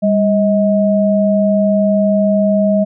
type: tone pair together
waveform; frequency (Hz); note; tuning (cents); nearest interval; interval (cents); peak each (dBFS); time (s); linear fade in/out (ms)
sine; 200 / 632.9; G3 / D#5; +35 / +29; octave + minor sixth; 1994; -12 / -13; 0.02-2.85; 20
effects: none